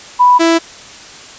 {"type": "tone pair in turn", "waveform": ["sine", "sawtooth"], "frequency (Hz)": [987.8, 331.2], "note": ["B5", "E4"], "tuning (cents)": [0, 8], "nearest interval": "octave + perfect fifth", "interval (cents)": 1892, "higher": "first", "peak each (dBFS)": -4, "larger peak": "neither", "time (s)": [[0.19, 0.39], [0.39, 0.59]], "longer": "neither", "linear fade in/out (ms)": 20, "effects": ["white hiss -34 dBFS RMS until 1.38 s", "resampled to 16000 Hz"]}